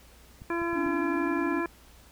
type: clicks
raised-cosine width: 5 ms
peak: -32 dBFS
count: 4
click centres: 0.419 / 0.618 / 0.731 / 0.863 s
type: harmonic tone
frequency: 339.4 Hz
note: F4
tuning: 49 cents flat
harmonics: 1 / 2 / 3 / 4 / 5 / 7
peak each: -29 / -39 / -34 / -40 / -36 / -41 dBFS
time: 0.5-1.66 s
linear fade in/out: 2 ms
type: tone with vibrato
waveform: triangle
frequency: 287.5 Hz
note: D4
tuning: 37 cents flat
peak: -27 dBFS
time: 0.75-1.61 s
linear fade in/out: 10 ms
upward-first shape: triangle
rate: 19 Hz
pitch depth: 110 cents each way
effects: added 60 Hz sine -56 dBFS peak until 2.11 s + pink hiss -56 dBFS RMS until 2.11 s